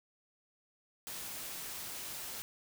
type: noise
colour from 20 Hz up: white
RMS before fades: -43 dBFS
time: 1.07-2.42 s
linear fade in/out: 0 ms
effects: none